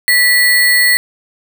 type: tone with sample-and-hold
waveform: sine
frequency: 1958 Hz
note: B6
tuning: 15 cents flat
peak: -7 dBFS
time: 0.08-0.97 s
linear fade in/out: 0 ms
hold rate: 6300 Hz
effects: none